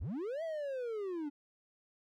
triangle linear two-way sweep, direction up then down, 43.65 to 668 to 279.5 Hz, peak -34 dBFS, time 0-1.3 s, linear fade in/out 20 ms, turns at 0.43 s, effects none

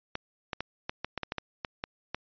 clicks, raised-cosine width 0.3 ms, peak -16 dBFS, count 12, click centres 0.154 / 0.532 / 0.606 / 0.895 / 1.046 / 1.177 / 1.233 / 1.321 / 1.383 / 1.648 / 1.839 / 2.146 s, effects resampled to 11025 Hz

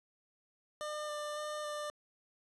25% pulse tone with vibrato, 599 Hz, D5, 34 cents sharp, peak -34 dBFS, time 0.81-1.9 s, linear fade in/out 0 ms, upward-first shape square, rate 1.8 Hz, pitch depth 10 cents each way, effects resampled to 24000 Hz + 11-bit

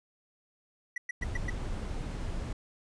triangle tone bursts, 1949 Hz, B6, 23 cents flat, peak -30 dBFS, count 5, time 0.96-1.5 s, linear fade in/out 5 ms, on 20 ms, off 110 ms
brown noise, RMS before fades -35 dBFS, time 1.21-2.53 s, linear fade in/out 5 ms
effects resampled to 22050 Hz

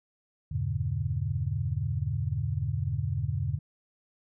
sine chord, E diminished seventh, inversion none, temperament just, 82.41 / 98.89 / 118.67 / 142.4 Hz, E2 / G2 / Bb2 / Db3, 0 / +16 / +31 / +47 cents, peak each -34 / -32 / -33 / -32 dBFS, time 0.51-3.59 s, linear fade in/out 10 ms, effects none

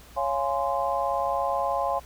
sine chord, Db major seventh, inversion none, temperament just, 554.4 / 693 / 831.5 / 1039.4 Hz, Db5 / F5 / Ab5 / C6, 0 / -14 / +2 / -12 cents, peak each -29 dBFS, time 0.16-2 s, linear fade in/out 20 ms, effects added 60 Hz sine -48 dBFS peak until 2.05 s + pink hiss -51 dBFS RMS until 2.05 s

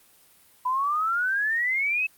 sine exponential sweep, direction up, 987.8 to 2617 Hz, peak -22 dBFS, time 0.65-2.07 s, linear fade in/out 10 ms, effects white hiss -57 dBFS RMS until 2.17 s + Opus 32 kbps

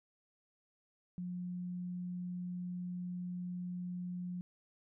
sine tone, 178.8 Hz, F3, 41 cents sharp, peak -38 dBFS, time 1.18-4.41 s, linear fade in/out 0 ms, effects none

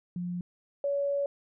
sine tone pair in turn, 176.9 / 564.5 Hz, F3 / C#5, +23 / +31 cents, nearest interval octave + minor sixth, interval 2008 cents, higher second, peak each -31 / -26 dBFS, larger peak second, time 0.16-0.41 / 0.84-1.26 s, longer second, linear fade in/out 2 ms, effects none

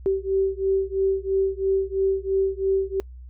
sine beating tone pair, 385 / 388 Hz, G4 / G4, -31 / -18 cents, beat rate 3 Hz, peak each -23 dBFS, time 0.06-3 s, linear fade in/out 0 ms, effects noise-tail reverb RT60 0.1 s tail -24 dB re dry + added 62 Hz sine -38 dBFS peak until 3.29 s

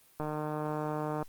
click train, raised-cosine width 1 ms, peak -21 dBFS, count 157, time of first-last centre 0.2-1.226 s, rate 152 Hz, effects white hiss -62 dBFS RMS until 1.28 s + Opus 32 kbps

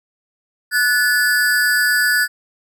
square ring-modulated tone, 1600 Hz, G6, 35 cents sharp, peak -11 dBFS, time 0.71-2.28 s, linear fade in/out 50 ms, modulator 126 Hz, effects none

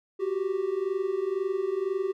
triangle tone pair together, 370 / 392 Hz, F#4 / G4, 0 / 0 cents, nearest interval minor second, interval 100 cents, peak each -28 / -26 dBFS, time 0.19-2.13 s, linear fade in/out 20 ms, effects none

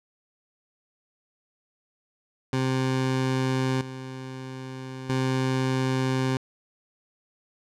20% pulse tone with tremolo, 130.81 Hz, C3, in tune, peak -18 dBFS, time 2.53-6.37 s, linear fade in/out 2 ms, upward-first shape square, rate 0.39 Hz, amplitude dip 75%, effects low-pass 7000 Hz 12 dB/octave

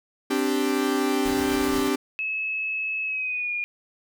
45% pulse chord, C suspended second, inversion none, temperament equal, 261.6 / 293.7 / 392 Hz, C4 / D4 / G4, 0 / 0 / 0 cents, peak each -26 dBFS, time 0.3-1.96 s, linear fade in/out 10 ms
pink noise with tremolo, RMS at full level -33 dBFS, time 1.25-1.89 s, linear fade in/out 5 ms, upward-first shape triangle, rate 8.1 Hz, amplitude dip 50%
sine tone with pitch glide, 2588 to 2429 Hz, E7 to D#7, -32 to -42 cents, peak -25 dBFS, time 2.19-3.64 s, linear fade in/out 0 ms, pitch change -110 cents, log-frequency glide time 3.04-3.53 s
effects none

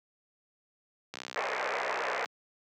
click train, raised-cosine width 0.2 ms, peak -21 dBFS, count 72, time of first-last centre 1.14-2.258 s, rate 63.5 Hz
pink band-pass noise, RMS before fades -33 dBFS, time 1.36-2.25 s, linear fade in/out 0 ms, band 430 to 2400 Hz, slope 48 dB/octave
effects high-pass 200 Hz 12 dB/octave

